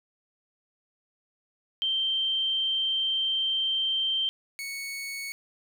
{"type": "tone pair in turn", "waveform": ["sine", "sawtooth"], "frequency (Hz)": [3136, 2217], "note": ["G7", "C#7"], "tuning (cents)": [0, 0], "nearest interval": "tritone", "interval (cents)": 600, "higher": "first", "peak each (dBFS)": [-24, -30], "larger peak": "first", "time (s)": [[1.82, 4.29], [4.59, 5.32]], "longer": "first", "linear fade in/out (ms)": 0, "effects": ["11-bit"]}